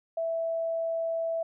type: tone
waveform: sine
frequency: 659.3 Hz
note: E5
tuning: in tune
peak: -27 dBFS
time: 0.17-1.43 s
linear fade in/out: 5 ms
effects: none